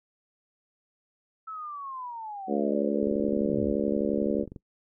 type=linear sweep; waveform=sine; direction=down; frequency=1318.5 to 42.06 Hz; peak=-35 dBFS; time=1.47-3.73 s; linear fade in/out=10 ms
type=harmonic tone; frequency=71.6 Hz; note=D2; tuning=43 cents flat; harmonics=3 / 4 / 5 / 6 / 7 / 8; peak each=-29 / -30 / -31 / -32 / -32 / -33 dBFS; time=2.47-4.46 s; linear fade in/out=50 ms
type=click train; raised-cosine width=3 ms; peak=-28 dBFS; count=37; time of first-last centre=3.03-4.562 s; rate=23.5 Hz
effects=noise-tail reverb RT60 0.1 s tail -22 dB re dry